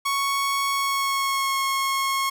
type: tone with pitch glide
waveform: sawtooth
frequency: 1108.7 to 1087.8 Hz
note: C#6 to C#6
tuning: 0 to -33 cents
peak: -18 dBFS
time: 0.05-2.3 s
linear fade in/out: 10 ms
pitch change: -33 cents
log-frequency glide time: 0.71-1.59 s
effects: none

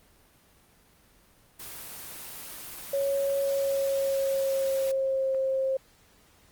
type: noise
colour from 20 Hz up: white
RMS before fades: -41 dBFS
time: 1.59-4.92 s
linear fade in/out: 10 ms
type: clicks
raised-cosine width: 0.5 ms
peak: -33 dBFS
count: 4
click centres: 2.785 / 3.174 / 3.299 / 5.347 s
type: tone with pitch glide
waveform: sine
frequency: 554.4 to 531.8 Hz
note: C#5 to C5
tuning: 0 to +28 cents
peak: -24 dBFS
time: 2.93-5.77 s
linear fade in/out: 5 ms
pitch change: -72 cents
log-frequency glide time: 3.4-5.33 s
effects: pink hiss -60 dBFS RMS until 6.51 s + Opus 24 kbps

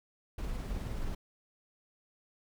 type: noise with tremolo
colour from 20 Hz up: brown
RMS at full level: -35 dBFS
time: 0.38-1.15 s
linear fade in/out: 5 ms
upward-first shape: triangle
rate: 19 Hz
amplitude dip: 25%
effects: none

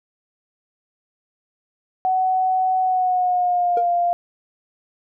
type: tone with pitch glide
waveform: sine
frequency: 748 to 697.9 Hz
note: F#5 to F5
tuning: +19 to -1 cents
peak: -16 dBFS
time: 2.05-4.13 s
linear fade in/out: 0 ms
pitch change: -120 cents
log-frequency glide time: 2.8-3.88 s
type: tone with exponential decay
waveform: triangle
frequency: 470 Hz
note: A#4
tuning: 14 cents sharp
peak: -17 dBFS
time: 3.77-3.88 s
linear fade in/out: 2 ms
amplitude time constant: 23 ms
effects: none

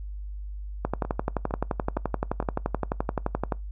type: two click trains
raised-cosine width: 1 ms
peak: -11 / -18 dBFS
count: 32 / 4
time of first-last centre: 0.85-3.522 / 1.05-2.426 s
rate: 11.6 / 2.18 Hz
effects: noise-tail reverb RT60 0.2 s tail -23 dB re dry + added 50 Hz sine -33 dBFS peak until 3.71 s

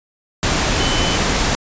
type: tone in noise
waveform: sine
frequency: 3025 Hz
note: F#7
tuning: 38 cents sharp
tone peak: -23 dBFS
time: 0.8-1.16 s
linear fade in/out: 0 ms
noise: pink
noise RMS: -17 dBFS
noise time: 0.43-1.55 s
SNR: -9 dB
effects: resampled to 16000 Hz

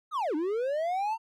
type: linear two-way sweep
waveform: triangle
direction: down then up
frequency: 1314 to 289.4 to 920 Hz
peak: -25 dBFS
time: 0.11-1.18 s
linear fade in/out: 50 ms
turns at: 0.35 s
effects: none

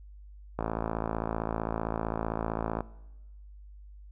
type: click train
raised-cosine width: 1 ms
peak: -16 dBFS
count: 124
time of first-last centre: 0.59-2.806 s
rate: 55.5 Hz
effects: noise-tail reverb RT60 1.0 s tail -20 dB re dry + added 50 Hz sine -46 dBFS peak until 4.11 s

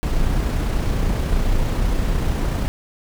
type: noise with amplitude modulation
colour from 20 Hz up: brown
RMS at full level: -18 dBFS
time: 0.03-2.68 s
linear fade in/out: 0 ms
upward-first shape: sine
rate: 30.2 Hz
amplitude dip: 25%
effects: none

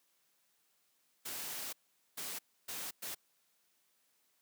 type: noise bursts at uneven times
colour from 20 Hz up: white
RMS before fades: -42 dBFS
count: 4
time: 1.25-1.73 / 2.17-2.39 / 2.68-2.91 / 3.02-3.15 s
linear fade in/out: 10 ms
effects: white hiss -75 dBFS RMS until 4.41 s + high-pass 150 Hz 12 dB/octave

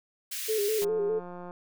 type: high-pass noise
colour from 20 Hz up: white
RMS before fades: -35 dBFS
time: 0.31-0.85 s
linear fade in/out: 10 ms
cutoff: 1800 Hz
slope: 24 dB/octave
type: tone with vibrato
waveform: sine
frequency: 421.9 Hz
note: G#4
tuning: 27 cents sharp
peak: -25 dBFS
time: 0.48-1.2 s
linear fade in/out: 20 ms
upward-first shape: square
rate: 4.9 Hz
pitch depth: 59 cents each way
type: click train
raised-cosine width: 1 ms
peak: -29 dBFS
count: 123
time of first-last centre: 0.82-1.509 s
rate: 177 Hz
effects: none

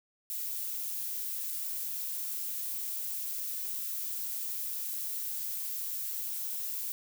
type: noise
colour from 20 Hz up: violet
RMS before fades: -36 dBFS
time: 0.3-6.92 s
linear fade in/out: 0 ms
effects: none

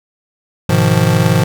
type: chord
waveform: square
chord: F half-diminished seventh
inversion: first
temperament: just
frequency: 104.77 / 125.72 / 157.15 / 174.61 Hz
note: Ab2 / Cb3 / Eb3 / F3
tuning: +16 / +31 / +18 / 0 cents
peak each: -16 dBFS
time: 0.69-1.44 s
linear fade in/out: 5 ms
effects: none

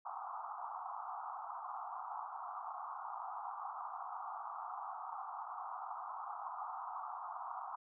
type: band-pass noise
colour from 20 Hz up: pink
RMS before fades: -45 dBFS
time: 0.05-7.76 s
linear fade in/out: 10 ms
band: 730 to 1300 Hz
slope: 96 dB/octave
effects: none

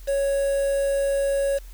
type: tone with quantisation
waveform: triangle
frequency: 554.4 Hz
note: C#5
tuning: in tune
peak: -18 dBFS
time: 0.07-1.59 s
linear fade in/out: 20 ms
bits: 6
effects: added 42 Hz sine -38 dBFS peak until 1.73 s + white hiss -53 dBFS RMS until 1.73 s

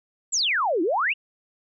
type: exponential two-way sweep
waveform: sine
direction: down then up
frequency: 7902 to 307.5 to 2975 Hz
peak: -20 dBFS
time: 0.32-1.14 s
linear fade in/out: 20 ms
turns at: 0.82 s
effects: none

